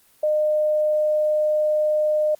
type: tone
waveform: sine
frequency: 609 Hz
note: D#5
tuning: 37 cents flat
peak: -17 dBFS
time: 0.23-2.35 s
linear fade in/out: 5 ms
effects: white hiss -57 dBFS RMS until 2.39 s + Opus 24 kbps